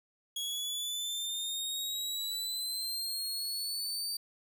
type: exponential sweep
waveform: sawtooth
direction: up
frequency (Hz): 3322 to 4639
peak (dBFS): -31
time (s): 0.36-4.17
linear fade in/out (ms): 5
effects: none